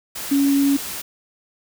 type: tone in noise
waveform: sine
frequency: 279.2 Hz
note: C#4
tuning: 13 cents sharp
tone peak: -14 dBFS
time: 0.31-0.77 s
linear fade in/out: 10 ms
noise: white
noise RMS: -30 dBFS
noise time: 0.15-1.02 s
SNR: +13 dB
effects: none